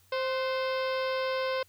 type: harmonic tone with a mistuned harmonic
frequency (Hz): 523.3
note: C5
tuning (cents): 0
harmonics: 1 / 2 / 3 / 4 / 5 / 6 / 7 / 8 / 9 / 10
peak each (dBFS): -29 / -35 / -39 / -41 / -43 / -45 / -46 / -47 / -48 / -49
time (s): 0.12-1.63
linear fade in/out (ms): 5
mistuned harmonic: 3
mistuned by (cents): -56
effects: added 92 Hz sine -64 dBFS peak until 1.68 s + white hiss -64 dBFS RMS until 1.68 s